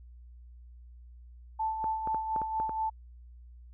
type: tone with tremolo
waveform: sine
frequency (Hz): 880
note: A5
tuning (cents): 0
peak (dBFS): -27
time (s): 1.59-2.9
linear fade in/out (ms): 10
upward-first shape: sine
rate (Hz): 4.2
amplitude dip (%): 50
type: clicks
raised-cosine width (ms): 1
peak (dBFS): -24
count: 7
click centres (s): 1.842 / 2.074 / 2.146 / 2.362 / 2.417 / 2.6 / 2.694
effects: added 60 Hz sine -48 dBFS peak until 3.73 s